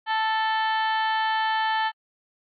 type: harmonic tone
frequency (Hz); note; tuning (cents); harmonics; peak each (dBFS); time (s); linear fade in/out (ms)
440; A4; 0; 2 / 3 / 4 / 5 / 6 / 7 / 8 / 9 / 10; -23 / -34 / -28 / -40 / -44 / -34 / -43 / -45 / -45; 0.06-1.92; 50
effects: AAC 64 kbps